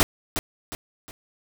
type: noise with echo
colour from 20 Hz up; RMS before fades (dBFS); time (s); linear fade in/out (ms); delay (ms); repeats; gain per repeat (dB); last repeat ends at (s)
pink; -18; 0-0.03; 0; 360; 3; -8; 1.11
effects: none